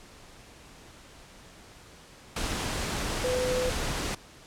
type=tone in noise; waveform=sine; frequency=504 Hz; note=B4; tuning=35 cents sharp; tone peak=-26 dBFS; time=3.24-3.7 s; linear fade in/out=5 ms; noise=pink; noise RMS=-31 dBFS; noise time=2.36-4.15 s; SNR=+2 dB; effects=pink hiss -51 dBFS RMS until 4.46 s + low-pass 9000 Hz 12 dB/octave